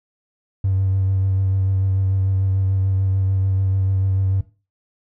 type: tone with vibrato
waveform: triangle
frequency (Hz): 95.9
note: G2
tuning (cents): -37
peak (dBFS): -13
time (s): 0.64-4.41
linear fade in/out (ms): 5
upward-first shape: triangle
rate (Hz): 6.8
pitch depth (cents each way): 24
effects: noise-tail reverb RT60 0.3 s tail -17 dB re dry + tanh soft clip ceiling -11 dBFS